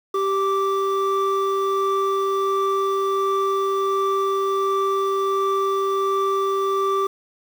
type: tone pair together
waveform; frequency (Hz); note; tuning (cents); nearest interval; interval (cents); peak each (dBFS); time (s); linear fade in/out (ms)
triangle; 390.8 / 1171; G4 / D6; -5 / -5; octave + perfect fifth; 1900; -19 / -20; 0.14-7.07; 5
effects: 7-bit